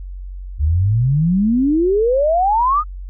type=exponential sweep; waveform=sine; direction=up; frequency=69.3 to 1274 Hz; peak=-12 dBFS; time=0.58-2.84 s; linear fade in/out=50 ms; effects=added 46 Hz sine -27 dBFS peak until 3.09 s

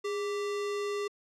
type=tone with sample-and-hold; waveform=sine; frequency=410 Hz; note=G#4; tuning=22 cents flat; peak=-30 dBFS; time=0.04-1.08 s; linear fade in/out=10 ms; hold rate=1575 Hz; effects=low-pass 7000 Hz 12 dB/octave

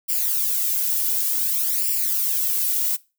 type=noise with flanger; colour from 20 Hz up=violet; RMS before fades=-22 dBFS; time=0.08-2.97 s; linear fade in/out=20 ms; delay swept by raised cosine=0.39 to 2.09 ms; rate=0.55 Hz; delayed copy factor=+0.8; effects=noise-tail reverb RT60 0.3 s tail -22 dB re dry

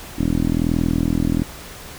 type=tone with low-pass filter; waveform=10% pulse; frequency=41.2 Hz; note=E1; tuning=in tune; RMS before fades=-19 dBFS; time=0.18-1.43 s; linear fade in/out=10 ms; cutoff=300 Hz; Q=3.4; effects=pink hiss -37 dBFS RMS until 1.98 s

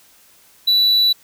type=tone; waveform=triangle; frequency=3951 Hz; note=B7; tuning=in tune; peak=-10 dBFS; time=0.67-1.13 s; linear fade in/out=10 ms; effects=white hiss -51 dBFS RMS until 1.23 s

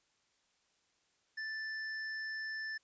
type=tone with hard clipping; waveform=triangle; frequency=1760 Hz; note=A6; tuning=in tune; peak=-40 dBFS; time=1.37-2.78 s; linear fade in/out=10 ms; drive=16 dB; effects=white hiss -75 dBFS RMS until 2.83 s + resampled to 16000 Hz

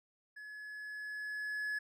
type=tone with level ramp; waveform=triangle; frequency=1700 Hz; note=G#6; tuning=40 cents sharp; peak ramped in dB=-45 to -32 dBFS; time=0.36-1.79 s; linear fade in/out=10 ms; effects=none

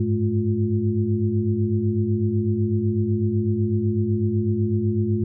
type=tone cluster; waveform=sine; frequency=99.1 / 107.1 / 214.9 / 352.4 Hz; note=G2 / A2 / A3 / F4; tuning=+19 / -46 / -41 / +16 cents; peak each=-25 / -23 / -24 / -26 dBFS; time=0-5.24 s; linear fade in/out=5 ms; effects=none

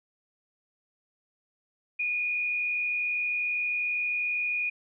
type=tone with frequency modulation; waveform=sine; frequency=2450 Hz; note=D#7; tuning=27 cents flat; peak=-26 dBFS; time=1.99-4.7 s; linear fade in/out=10 ms; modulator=67.5 Hz; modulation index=0.61; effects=none

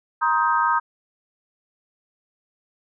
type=chord; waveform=sine; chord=C minor seventh; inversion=third; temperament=just; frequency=941.9 / 1046.5 / 1255.8 / 1569.8 Hz; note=Bb5 / C6 / Eb6 / G6; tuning=+18 / 0 / +16 / +2 cents; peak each=-21 / -26 / -21 / -25 dBFS; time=0.21-0.8 s; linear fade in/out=20 ms; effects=none

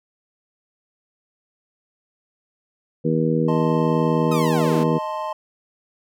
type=harmonic tone; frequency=79.9 Hz; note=D#2; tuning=47 cents sharp; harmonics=2 / 3 / 4 / 5 / 6; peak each=-21 / -23 / -25 / -27 / -23 dBFS; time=3.04-4.99 s; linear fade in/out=20 ms
type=chord; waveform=triangle; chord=A diminished; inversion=second; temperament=equal; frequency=622.3 / 880 / 1046.5 Hz; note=Eb5 / A5 / C6; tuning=0 / 0 / 0 cents; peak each=-27 dBFS; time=3.48-5.33 s; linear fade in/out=5 ms
type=linear sweep; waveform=sawtooth; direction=down; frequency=1297 to 177.3 Hz; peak=-23 dBFS; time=4.31-4.84 s; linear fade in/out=10 ms
effects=none

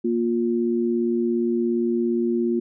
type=tone pair together; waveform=sine; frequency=235.3 / 352.6 Hz; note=A#3 / F4; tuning=+16 / +17 cents; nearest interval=perfect fifth; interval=701 cents; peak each=-22 dBFS; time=0.04-2.6 s; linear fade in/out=10 ms; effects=none

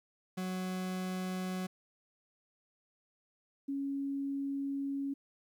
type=tone pair in turn; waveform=40% pulse / sine; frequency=185 / 277.2 Hz; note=F#3 / C#4; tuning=0 / 0 cents; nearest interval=perfect fifth; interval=700 cents; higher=second; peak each=-34 / -33 dBFS; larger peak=second; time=0.37-1.67 / 3.68-5.14 s; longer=second; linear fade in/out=10 ms; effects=12-bit

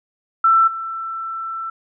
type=tone with level steps; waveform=sine; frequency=1335 Hz; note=E6; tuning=22 cents sharp; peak=-10 / -24 dBFS; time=0.44-1.7 s; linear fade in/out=5 ms; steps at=0.67 s; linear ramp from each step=10 ms; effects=none

